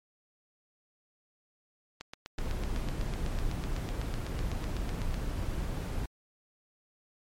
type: click train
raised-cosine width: 0.2 ms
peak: -23 dBFS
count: 26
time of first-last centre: 2.01-5.143 s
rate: 7.98 Hz
type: noise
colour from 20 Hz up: brown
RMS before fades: -33 dBFS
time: 2.38-6.06 s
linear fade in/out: 5 ms
effects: MP3 64 kbps

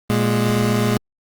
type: tone pair together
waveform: 25% pulse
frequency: 117.79 / 207.7 Hz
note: A#2 / G#3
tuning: +18 / 0 cents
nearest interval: minor seventh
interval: 982 cents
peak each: -15 dBFS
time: 0.1-0.97 s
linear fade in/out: 0 ms
effects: Opus 32 kbps

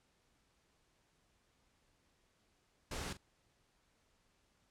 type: noise with echo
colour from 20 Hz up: pink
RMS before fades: -42 dBFS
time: 2.91-3.13 s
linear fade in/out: 5 ms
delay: 42 ms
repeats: 1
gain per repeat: -13 dB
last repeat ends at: 3.172 s
effects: pink hiss -75 dBFS RMS until 4.7 s + low-pass 9000 Hz 12 dB/octave

